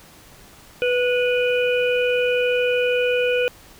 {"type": "harmonic tone with a mistuned harmonic", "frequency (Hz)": 493.9, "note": "B4", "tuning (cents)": 0, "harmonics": [1, 3, 5, 6], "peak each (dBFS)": [-18, -28, -25, -31], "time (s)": [0.82, 3.48], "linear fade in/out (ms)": 0, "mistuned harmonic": 3, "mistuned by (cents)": -22, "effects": ["pink hiss -47 dBFS RMS until 3.79 s"]}